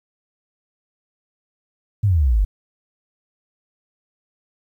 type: exponential sweep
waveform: sine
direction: down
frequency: 110 to 45.39 Hz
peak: -13 dBFS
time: 2.03-2.45 s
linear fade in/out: 10 ms
effects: 9-bit